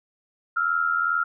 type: tone pair together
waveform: sine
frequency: 1318.5 / 1400.9 Hz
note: E6 / F6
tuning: 0 / +5 cents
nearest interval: minor second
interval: 105 cents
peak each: -25 / -22 dBFS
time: 0.56-1.24 s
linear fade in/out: 10 ms
effects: none